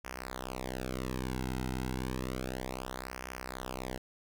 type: tone with flanger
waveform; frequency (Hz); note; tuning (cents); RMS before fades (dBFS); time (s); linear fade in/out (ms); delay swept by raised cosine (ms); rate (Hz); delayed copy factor
sawtooth; 63.9; C2; -40; -38; 0.04-3.98; 10; 0.25 to 1.75; 0.31; -0.9
effects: none